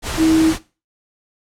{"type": "tone in noise", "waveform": "sine", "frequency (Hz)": 320.1, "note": "D#4", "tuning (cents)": 49, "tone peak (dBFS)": -10, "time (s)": [0.17, 0.54], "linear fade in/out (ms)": 50, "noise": "pink", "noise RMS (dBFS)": -24, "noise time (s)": [0.02, 0.59], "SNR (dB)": 11, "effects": ["noise-tail reverb RT60 0.3 s tail -17 dB re dry", "low-pass 10000 Hz 12 dB/octave"]}